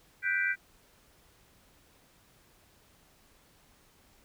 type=chord; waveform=sine; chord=G major seventh; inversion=third; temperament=equal; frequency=1480 / 1568 / 1975.5 / 2349 Hz; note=F#6 / G6 / B6 / D7; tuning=0 / 0 / 0 / 0 cents; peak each=-34 / -30 / -32 / -34 dBFS; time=0.22-0.56 s; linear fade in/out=50 ms; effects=pink hiss -63 dBFS RMS until 4.24 s